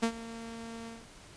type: tone with ADSR envelope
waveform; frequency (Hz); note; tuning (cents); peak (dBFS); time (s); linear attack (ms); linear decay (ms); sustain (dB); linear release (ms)
sawtooth; 229; A#3; -31; -20; 0.02-1.07; 14; 80; -17; 200
effects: pink hiss -53 dBFS RMS until 1.36 s + resampled to 22050 Hz